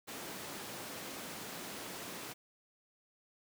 pink high-pass noise, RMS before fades -45 dBFS, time 0.07-2.34 s, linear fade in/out 20 ms, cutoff 190 Hz, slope 12 dB/octave, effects none

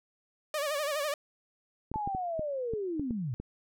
sawtooth tone with vibrato, 588 Hz, D5, 2 cents sharp, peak -26 dBFS, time 0.54-1.14 s, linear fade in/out 2 ms, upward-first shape sine, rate 12 Hz, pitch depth 95 cents each way
clicks, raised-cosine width 3 ms, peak -24 dBFS, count 9, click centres 1.916 / 1.959 / 2.075 / 2.149 / 2.394 / 2.736 / 2.996 / 3.108 / 3.4 s
sine linear sweep, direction down, 878 to 110 Hz, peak -31 dBFS, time 1.94-3.34 s, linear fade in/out 0 ms
effects none

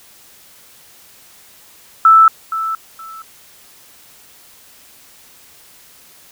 sine tone with echo, 1318.5 Hz, E6, in tune, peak -4 dBFS, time 2.05-2.28 s, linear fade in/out 2 ms, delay 470 ms, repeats 2, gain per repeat -13 dB, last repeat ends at 3.22 s, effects white hiss -45 dBFS RMS until 6.31 s

